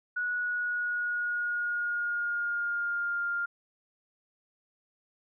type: tone with pitch glide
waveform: sine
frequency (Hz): 1464 to 1401.9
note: F#6 to F6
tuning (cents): -19 to +6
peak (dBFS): -28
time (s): 0.16-3.46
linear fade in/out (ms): 10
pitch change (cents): -75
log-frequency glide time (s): 0.31-3.23
effects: none